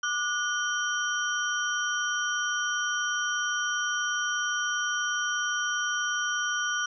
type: tone cluster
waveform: sine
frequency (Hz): 1187 / 1459 / 3107 / 5770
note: D6 / F#6 / G7 / F#8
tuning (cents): +18 / -25 / -16 / -44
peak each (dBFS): -34 / -28 / -35 / -34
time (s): 0.03-6.86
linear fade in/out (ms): 5
effects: none